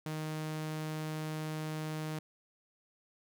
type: tone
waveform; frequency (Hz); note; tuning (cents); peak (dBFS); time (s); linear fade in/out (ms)
sawtooth; 155.56; D#3; 0; -32; 0.06-2.19; 2
effects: none

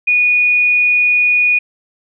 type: tone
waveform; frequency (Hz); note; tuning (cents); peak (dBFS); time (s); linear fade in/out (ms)
sine; 2460; D#7; -20; -9; 0.07-1.59; 10
effects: none

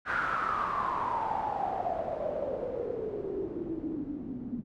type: noise with low-pass filter sweep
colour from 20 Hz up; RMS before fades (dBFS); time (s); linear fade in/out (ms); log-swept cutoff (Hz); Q
white; -33; 0.05-4.64; 50; 1500 to 230; 9.4
effects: none

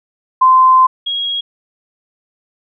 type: tone pair in turn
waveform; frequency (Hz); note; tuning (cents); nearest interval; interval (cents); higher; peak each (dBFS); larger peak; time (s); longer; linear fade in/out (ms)
sine; 1035 / 3295; C6 / G#7; -19 / -14; octave + minor sixth; 2005; second; -5 / -16; first; 0.41-0.87 / 1.06-1.41; first; 10
effects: none

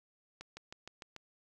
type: accelerating click train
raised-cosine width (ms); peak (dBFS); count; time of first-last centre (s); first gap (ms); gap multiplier
0.2; -29; 6; 0.41-1.163; 160; 0.97
effects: none

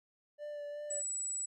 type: tone with vibrato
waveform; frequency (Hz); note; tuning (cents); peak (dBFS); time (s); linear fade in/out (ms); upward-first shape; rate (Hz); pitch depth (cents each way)
triangle; 587.3; D5; 0; -38; 0.38-1.03; 50; sine; 2.7; 17
type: tone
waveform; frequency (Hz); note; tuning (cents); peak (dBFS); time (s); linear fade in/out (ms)
sine; 7870; B8; -7; -35; 0.9-1.46; 10
effects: none

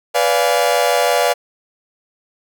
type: chord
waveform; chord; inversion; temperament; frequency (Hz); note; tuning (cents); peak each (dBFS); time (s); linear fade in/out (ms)
40% pulse; B diminished seventh; none; equal with one note detuned; 493.9 / 579.9 / 698.5 / 830.6; B4 / D5 / F5 / Ab5; 0 / -22 / 0 / 0; -18 / -17 / -17 / -21; 0.14-1.34; 20
effects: none

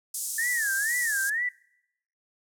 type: band-pass noise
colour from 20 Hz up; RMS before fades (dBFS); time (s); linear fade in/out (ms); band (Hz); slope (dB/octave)
white; -33; 0.14-1.3; 5; 6300 to 11000; 24
type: tone with vibrato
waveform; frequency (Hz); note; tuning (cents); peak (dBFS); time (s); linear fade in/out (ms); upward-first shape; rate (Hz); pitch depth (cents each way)
sine; 1760; A6; 0; -25; 0.38-1.49; 5; sine; 2.1; 200
effects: noise-tail reverb RT60 0.8 s tail -23 dB re dry

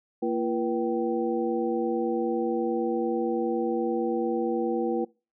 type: tone cluster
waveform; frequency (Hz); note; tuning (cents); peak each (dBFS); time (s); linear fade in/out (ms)
sine; 231 / 340.2 / 482.7 / 775; A#3 / F4 / B4 / G5; -16 / -45 / -40 / -20; -30 / -28 / -29 / -34; 0.22-5.05; 10
effects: noise-tail reverb RT60 0.3 s tail -23 dB re dry

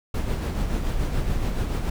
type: noise with tremolo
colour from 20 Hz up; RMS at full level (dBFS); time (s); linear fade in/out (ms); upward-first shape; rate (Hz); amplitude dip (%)
brown; -23; 0.14-1.9; 5; sine; 7; 40
effects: none

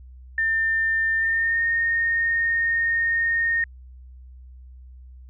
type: tone with pitch glide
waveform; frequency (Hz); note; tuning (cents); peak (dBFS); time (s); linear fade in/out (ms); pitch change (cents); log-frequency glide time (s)
sine; 1800 to 1842.1; A6 to A#6; +39 to -21; -19; 0.38-3.64; 2; +40; 1.17-1.64
effects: added 63 Hz sine -41 dBFS peak until 5.29 s

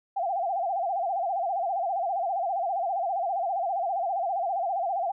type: tone with vibrato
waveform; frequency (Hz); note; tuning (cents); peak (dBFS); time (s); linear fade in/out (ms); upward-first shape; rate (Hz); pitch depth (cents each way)
sine; 733; F#5; -16; -25; 0.16-5.12; 10; sine; 15; 160
effects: none

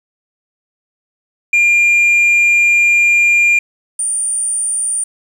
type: tone pair in turn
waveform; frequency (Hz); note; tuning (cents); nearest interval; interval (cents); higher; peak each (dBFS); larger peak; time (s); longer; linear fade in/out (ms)
sine; 2400 / 9061; D7 / C#9; +37 / +37; octave + major seventh; 2300; second; -5 / -14; first; 1.53-3.59 / 3.99-5.04; first; 5
effects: tanh soft clip ceiling -7 dBFS + 7-bit

